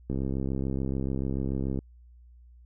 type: click train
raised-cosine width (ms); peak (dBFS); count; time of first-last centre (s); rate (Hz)
3; -18; 114; 0.1-1.789; 66.9
effects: added 60 Hz sine -50 dBFS peak until 2.65 s